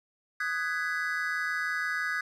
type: chord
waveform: triangle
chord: G# minor seventh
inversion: second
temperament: just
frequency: 1245.9 / 1495.1 / 1661.2 / 1993.5 Hz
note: D#6 / F#6 / G#6 / B6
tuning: +2 / +18 / 0 / +16 cents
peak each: -35 / -32 / -30 / -35 dBFS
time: 0.4-2.21 s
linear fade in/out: 5 ms
effects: none